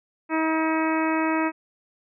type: harmonic tone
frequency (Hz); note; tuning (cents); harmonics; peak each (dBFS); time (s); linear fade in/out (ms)
318.8; D#4; +42; 1 / 2 / 3 / 4 / 5 / 6 / 7 / 8; -23 / -30 / -28 / -31 / -34 / -34 / -35 / -35; 0.29-1.52; 50
effects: none